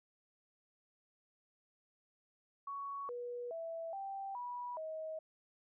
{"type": "tone with pitch steps", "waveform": "sine", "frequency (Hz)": [1117, 485, 660, 783, 976, 633], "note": ["C#6", "B4", "E5", "G5", "B5", "D#5"], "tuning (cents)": [13, -31, 2, -2, -21, 30], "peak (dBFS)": -40, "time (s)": [2.67, 5.19], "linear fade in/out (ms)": 5, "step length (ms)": 420, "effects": []}